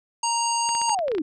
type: harmonic tone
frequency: 932.3 Hz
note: A#5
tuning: in tune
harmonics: 1 / 3 / 5 / 7 / 9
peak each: -23 / -32 / -31 / -29 / -31 dBFS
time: 0.23-0.95 s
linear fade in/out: 5 ms
type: clicks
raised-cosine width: 0.3 ms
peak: -19 dBFS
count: 9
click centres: 0.691 / 0.751 / 0.816 / 0.895 / 0.99 / 1.082 / 1.117 / 1.15 / 1.183 s
type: linear sweep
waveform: sine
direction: down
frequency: 922 to 277.2 Hz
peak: -22 dBFS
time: 0.88-1.22 s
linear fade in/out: 5 ms
effects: none